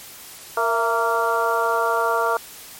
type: harmonic tone with a mistuned harmonic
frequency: 231.3 Hz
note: A#3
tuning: 13 cents flat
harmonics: 2 / 3 / 4 / 5 / 6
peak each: -24 / -24 / -24 / -24 / -24 dBFS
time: 0.57-2.37 s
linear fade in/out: 2 ms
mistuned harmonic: 3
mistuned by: -57 cents
effects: white hiss -40 dBFS RMS until 2.79 s + MP3 64 kbps